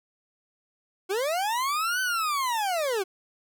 40% pulse linear two-way sweep, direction up then down, 358.1 to 1534 to 358.1 Hz, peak -24 dBFS, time 1.09-3.04 s, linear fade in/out 20 ms, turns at 2.01 s, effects none

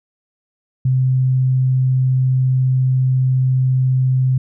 sine tone, 129.6 Hz, C3, 16 cents flat, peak -12 dBFS, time 0.85-4.38 s, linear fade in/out 5 ms, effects none

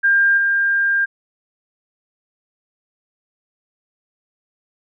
sine tone with level steps, 1600 Hz, G6, 35 cents sharp, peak -11 / -14 dBFS, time 0.03-1.06 s, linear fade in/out 20 ms, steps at 0.37 s, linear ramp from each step 10 ms, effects none

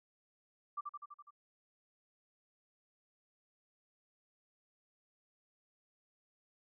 sine tone with echo, 1174.7 Hz, D6, in tune, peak -36 dBFS, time 0.77-0.81 s, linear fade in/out 10 ms, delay 83 ms, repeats 6, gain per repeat -3 dB, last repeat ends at 1.308 s, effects none

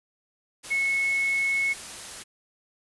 sine tone in noise, 2193 Hz, C#7, 19 cents flat, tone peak -22 dBFS, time 0.7-1.74 s, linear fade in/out 20 ms, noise white, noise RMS -39 dBFS, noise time 0.63-2.24 s, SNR +14 dB, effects resampled to 24000 Hz

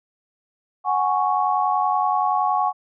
sine chord, F# suspended second, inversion none, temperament equal, 740 / 830.6 / 1108.7 Hz, F#5 / G#5 / C#6, 0 / 0 / 0 cents, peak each -22 dBFS, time 0.84-2.73 s, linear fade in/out 50 ms, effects none

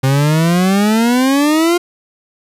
40% pulse exponential sweep, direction up, 130.81 to 355.2 Hz, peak -9 dBFS, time 0.03-1.78 s, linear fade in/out 10 ms, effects resampled to 32000 Hz + 8-bit

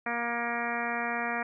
harmonic tone with a mistuned harmonic, 236.1 Hz, A#3, 22 cents sharp, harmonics 1 / 2 / 3 / 4 / 5 / 6 / 7 / 8 / 9 / 10, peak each -38 / -40 / -35 / -39 / -39 / -38 / -38 / -36 / -42 / -40 dBFS, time 0.06-1.43 s, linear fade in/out 5 ms, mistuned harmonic 9, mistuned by +38 cents, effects none

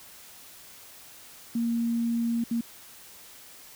sine tone bursts at uneven times, 232.9 Hz, A#3, 1 cent flat, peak -24 dBFS, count 2, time 1.55-2.44 / 2.51-2.61 s, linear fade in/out 5 ms, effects white hiss -49 dBFS RMS until 3.75 s

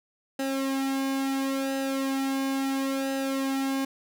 sawtooth tone with flanger, 270 Hz, C#4, 45 cents flat, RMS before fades -28 dBFS, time 0.39-3.85 s, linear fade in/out 5 ms, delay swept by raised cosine 0.88 to 2.18 ms, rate 0.73 Hz, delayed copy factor -0.7, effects none

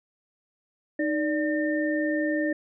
sine tone cluster, 307.9 / 583 / 1811 Hz, D#4 / D5 / A6, -18 / -13 / +49 cents, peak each -25 / -29 / -31 dBFS, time 0.99-2.53 s, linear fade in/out 5 ms, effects none

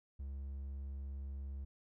triangle tone, 68.6 Hz, C#2, 17 cents flat, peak -39 dBFS, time 0.19-1.65 s, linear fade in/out 10 ms, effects none

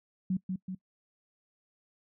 sine tone with echo, 186.3 Hz, F#3, 12 cents sharp, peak -26 dBFS, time 0.3-0.37 s, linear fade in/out 5 ms, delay 190 ms, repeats 2, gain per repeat -4 dB, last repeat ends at 0.75 s, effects noise-tail reverb RT60 0.1 s tail -22 dB re dry

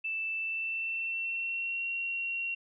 sine tone with pitch glide, 2648 to 2741 Hz, E7 to F7, +7 to -33 cents, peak -31 dBFS, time 0.04-2.55 s, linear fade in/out 10 ms, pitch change +60 cents, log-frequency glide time 0.33-1.85 s, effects none

